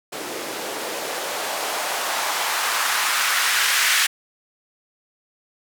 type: noise with band-pass filter sweep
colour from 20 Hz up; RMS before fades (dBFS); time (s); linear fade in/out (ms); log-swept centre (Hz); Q
blue; -23; 0.12-4.07; 10; 330 to 1900; 1.5
effects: none